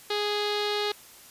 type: tone with low-pass filter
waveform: sawtooth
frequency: 415.3 Hz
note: G#4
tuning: in tune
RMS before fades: -28 dBFS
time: 0.1-0.92 s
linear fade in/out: 5 ms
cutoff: 4000 Hz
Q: 4.5
effects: white hiss -50 dBFS RMS until 1.3 s + resampled to 32000 Hz